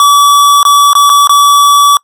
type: tone with dropouts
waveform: square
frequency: 1147 Hz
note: D6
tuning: 41 cents flat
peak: -3 dBFS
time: 0-1.97 s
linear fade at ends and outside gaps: 1 ms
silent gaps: 0.63-0.651 / 0.932-0.952 / 1.095-1.099 / 1.273-1.294 s
effects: noise-tail reverb RT60 0.1 s tail -26 dB re dry + resampled to 32000 Hz